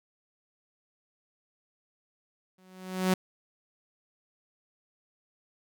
sawtooth tone with exponential growth, 185.8 Hz, F#3, 7 cents sharp, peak -17 dBFS, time 2.58-3.14 s, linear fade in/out 5 ms, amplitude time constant 120 ms, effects none

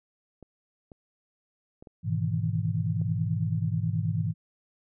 clicks, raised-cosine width 2 ms, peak -33 dBFS, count 5, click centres 0.427 / 0.918 / 1.825 / 1.872 / 3.015 s
sine chord, E major seventh, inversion first, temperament equal with one note detuned, 104.13 / 123.47 / 155.56 / 164.81 Hz, G#2 / B2 / D#3 / E3, +5 / 0 / 0 / 0 cents, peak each -29 / -32 / -32 / -30 dBFS, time 2.03-4.34 s, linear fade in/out 50 ms
effects none

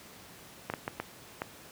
clicks, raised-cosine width 0.5 ms, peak -17 dBFS, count 5, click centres 0.7 / 0.738 / 0.879 / 1 / 1.419 s, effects pink hiss -51 dBFS RMS until 1.71 s + high-pass 100 Hz 12 dB/octave

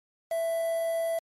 triangle tone with quantisation, 662 Hz, E5, 7 cents sharp, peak -24 dBFS, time 0.31-1.19 s, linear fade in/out 5 ms, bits 7, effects MP3 64 kbps

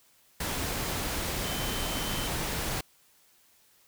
sine tone in noise, 3074 Hz, G7, 35 cents flat, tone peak -39 dBFS, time 1.44-2.28 s, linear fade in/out 5 ms, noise pink, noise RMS -32 dBFS, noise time 0.4-2.81 s, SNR -10 dB, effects white hiss -63 dBFS RMS until 3.87 s

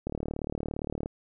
click train, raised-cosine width 2 ms, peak -19 dBFS, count 38, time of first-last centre 0.07-1.059 s, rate 37.4 Hz, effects none

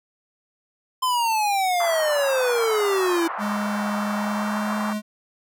square exponential sweep, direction down, 1039 to 327.9 Hz, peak -20 dBFS, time 1.02-3.28 s, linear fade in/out 10 ms
pink band-pass noise, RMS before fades -30 dBFS, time 1.8-4.93 s, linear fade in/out 2 ms, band 810 to 1400 Hz, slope 24 dB/octave
square tone with pitch glide, 207.7 to 211.5 Hz, G#3 to G#3, 0 to +32 cents, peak -25 dBFS, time 3.38-5.02 s, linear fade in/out 50 ms, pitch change +32 cents, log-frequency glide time 4.14-4.77 s
effects none

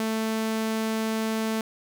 sawtooth tone, 221.1 Hz, A3, 9 cents sharp, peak -21 dBFS, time 0-1.61 s, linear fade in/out 2 ms, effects none

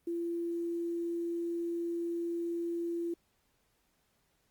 sine tone with quantisation, 340.5 Hz, F4, 44 cents flat, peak -32 dBFS, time 0.07-3.14 s, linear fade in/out 5 ms, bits 10, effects pink hiss -74 dBFS RMS until 4.5 s + Opus 32 kbps

